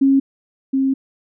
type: tone pair in turn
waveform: sine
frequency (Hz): 272 / 268.1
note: C#4 / C4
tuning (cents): -33 / +42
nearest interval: unison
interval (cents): 25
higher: first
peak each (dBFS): -10 / -14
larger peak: first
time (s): 0.01-0.2 / 0.73-0.94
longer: second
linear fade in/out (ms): 10
effects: none